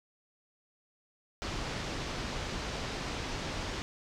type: low-pass noise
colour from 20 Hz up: pink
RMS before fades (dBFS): -37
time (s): 1.42-3.82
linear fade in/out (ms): 0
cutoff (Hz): 6100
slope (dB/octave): 24
effects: none